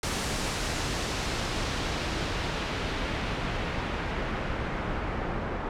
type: noise with low-pass filter sweep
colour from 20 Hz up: pink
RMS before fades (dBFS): -31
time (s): 0.03-5.69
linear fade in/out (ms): 2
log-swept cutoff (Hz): 8600 to 1400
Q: 0.87
effects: none